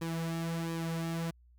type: tone with flanger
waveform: sawtooth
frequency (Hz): 165.4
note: E3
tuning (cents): +6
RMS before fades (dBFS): -35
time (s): 0.01-1.31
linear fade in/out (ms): 10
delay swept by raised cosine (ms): 1.4 to 4.1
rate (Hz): 1.4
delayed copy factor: -0.65
effects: added 60 Hz sine -58 dBFS peak until 1.58 s